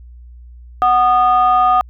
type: tone pair together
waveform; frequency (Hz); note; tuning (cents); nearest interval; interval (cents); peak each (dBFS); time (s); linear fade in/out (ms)
sine; 740 / 1228.3; F#5 / D#6; 0 / -23; major sixth; 877; -11; 0.82-1.81; 0
effects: tanh soft clip ceiling -4 dBFS + added 60 Hz sine -35 dBFS peak until 1.89 s